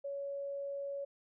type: tone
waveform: sine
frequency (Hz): 560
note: C#5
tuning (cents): +18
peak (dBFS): -37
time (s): 0.04-1.05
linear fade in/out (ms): 10
effects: none